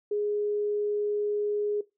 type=tone; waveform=sine; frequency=415.3 Hz; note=G#4; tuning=in tune; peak=-25 dBFS; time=0.11-1.81 s; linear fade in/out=5 ms; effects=noise-tail reverb RT60 0.2 s tail -18 dB re dry